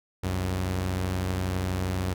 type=tone pair together; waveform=sawtooth; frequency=65.54 / 92.5 Hz; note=C2 / F#2; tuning=+4 / 0 cents; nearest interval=tritone; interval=596 cents; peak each=-30 / -23 dBFS; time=0.23-2.14 s; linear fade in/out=10 ms; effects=none